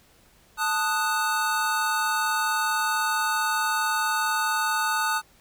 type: chord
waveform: square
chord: D# diminished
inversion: second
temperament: equal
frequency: 880 / 1244.5 / 1480 Hz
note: A5 / D#6 / F#6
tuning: 0 / 0 / 0 cents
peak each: -28 dBFS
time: 0.57-5.22 s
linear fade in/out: 50 ms
effects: pink hiss -58 dBFS RMS until 5.4 s